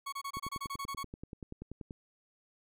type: tone bursts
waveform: 40% pulse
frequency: 1108.7 Hz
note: C#6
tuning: in tune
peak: -36 dBFS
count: 11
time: 0.06-1.035 s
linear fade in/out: 10 ms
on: 65 ms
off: 26 ms
type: click train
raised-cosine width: 3 ms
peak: -30 dBFS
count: 17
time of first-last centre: 0.37-1.908 s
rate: 10.4 Hz
effects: none